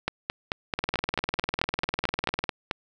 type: two click trains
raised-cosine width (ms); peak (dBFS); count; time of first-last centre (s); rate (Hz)
0.3; -10 / -9; 34 / 13; 0.79-2.44 / 0.08-2.712; 20 / 4.56
effects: none